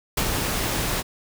pink noise with ADSR envelope, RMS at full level -21 dBFS, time 0.17-1.03 s, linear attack 6 ms, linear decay 62 ms, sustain -4 dB, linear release 35 ms, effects none

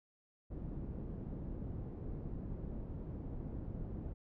pink low-pass noise, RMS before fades -43 dBFS, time 0.5-4.14 s, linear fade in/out 20 ms, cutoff 310 Hz, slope 12 dB/octave, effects none

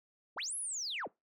sine linear two-way sweep, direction up then down, 87.31 to 11175 to 87.31 Hz, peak -35 dBFS, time 0.36-1.08 s, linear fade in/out 20 ms, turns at 0.56 s, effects noise-tail reverb RT60 0.2 s tail -23 dB re dry + tanh soft clip ceiling -31 dBFS

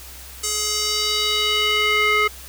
square tone with band-pass filter sweep, 422.7 Hz, G#4, 31 cents sharp, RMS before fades -20 dBFS, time 0.43-2.28 s, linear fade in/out 10 ms, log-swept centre 7400 to 1800 Hz, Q 2.2, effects added 64 Hz sine -41 dBFS peak until 2.48 s + white hiss -40 dBFS RMS until 2.48 s

